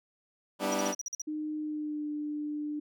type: chord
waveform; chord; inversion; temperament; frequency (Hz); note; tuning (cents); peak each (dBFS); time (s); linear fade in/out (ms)
15% pulse; E minor seventh; first; equal with one note detuned; 196 / 246.9 / 293.7 / 322.3; G3 / B3 / D4 / E4; 0 / 0 / 0 / -39; -28 / -29 / -27 / -31; 0.59-0.95; 50
type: tone bursts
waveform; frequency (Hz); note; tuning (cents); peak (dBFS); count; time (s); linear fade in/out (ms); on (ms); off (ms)
triangle; 5800; F#8; -35; -32; 8; 0.72-1.218; 2; 22; 46
type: tone with pitch glide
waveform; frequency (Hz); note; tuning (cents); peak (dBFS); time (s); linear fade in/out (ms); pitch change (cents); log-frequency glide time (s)
sine; 305.5 to 298; D#4 to D4; -32 to +25; -32; 1.27-2.8; 10; -43; 1.58-2.08
effects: none